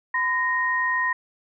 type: tone pair together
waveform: sine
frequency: 1015 / 1863.7 Hz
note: B5 / A#6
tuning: +47 / -1 cents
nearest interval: major seventh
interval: 1052 cents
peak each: -25 / -22 dBFS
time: 0.14-1.13 s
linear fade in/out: 5 ms
effects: none